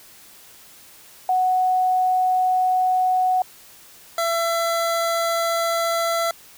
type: tone pair in turn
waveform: sine / 25% pulse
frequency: 740 / 671.4 Hz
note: F#5 / E5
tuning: 0 / +32 cents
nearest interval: major second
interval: 168 cents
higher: first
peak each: -16 dBFS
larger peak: neither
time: 1.29-3.42 / 4.18-6.31 s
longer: neither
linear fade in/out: 2 ms
effects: white hiss -47 dBFS RMS until 6.57 s